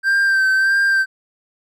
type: tone with vibrato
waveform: triangle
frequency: 1568 Hz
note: G6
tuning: in tune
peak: -11 dBFS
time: 0.03-1.06 s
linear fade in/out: 50 ms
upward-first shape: sine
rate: 1.6 Hz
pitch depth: 30 cents each way
effects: none